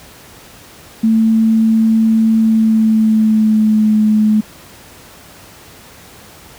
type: tone with pitch glide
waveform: sine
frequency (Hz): 222.7 to 214.4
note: A3 to A3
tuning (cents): +21 to -45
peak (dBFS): -8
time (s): 1.03-4.41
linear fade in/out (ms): 10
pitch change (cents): -66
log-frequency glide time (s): 2.38-3.96
effects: pink hiss -39 dBFS RMS until 6.58 s + high-pass 60 Hz 12 dB/octave